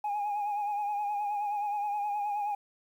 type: tone with vibrato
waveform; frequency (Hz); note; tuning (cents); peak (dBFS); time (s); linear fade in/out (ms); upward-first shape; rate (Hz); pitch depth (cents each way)
sine; 825; G#5; -12; -27; 0.04-2.55; 5; sine; 9.5; 41
effects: tanh soft clip ceiling -27 dBFS + 10-bit